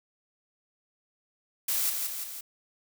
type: noise with echo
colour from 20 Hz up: blue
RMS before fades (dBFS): -28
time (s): 1.68-1.9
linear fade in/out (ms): 5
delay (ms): 170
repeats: 3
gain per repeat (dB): -4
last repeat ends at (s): 2.41
effects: none